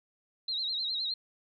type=tone with vibrato; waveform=sine; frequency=3972 Hz; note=B7; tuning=9 cents sharp; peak=-30 dBFS; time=0.48-1.14 s; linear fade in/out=5 ms; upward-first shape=sine; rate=9.7 Hz; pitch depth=100 cents each way; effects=none